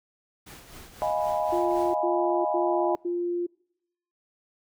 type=noise with tremolo; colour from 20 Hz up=pink; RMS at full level=-44 dBFS; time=0.46-1.95 s; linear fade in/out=10 ms; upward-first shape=triangle; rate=3.9 Hz; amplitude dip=60%
type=chord; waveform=sine; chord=F half-diminished seventh; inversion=third; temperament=equal; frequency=622.3 / 698.5 / 830.6 / 987.8 Hz; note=Eb5 / F5 / Ab5 / Cb6; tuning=0 / 0 / 0 / 0 cents; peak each=-27 / -30 / -29 / -32 dBFS; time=1.02-2.95 s; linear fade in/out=0 ms
type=tone bursts; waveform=sine; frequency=349.2 Hz; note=F4; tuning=in tune; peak=-25 dBFS; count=4; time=1.52-3.467 s; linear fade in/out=10 ms; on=420 ms; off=89 ms
effects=noise-tail reverb RT60 0.8 s tail -26 dB re dry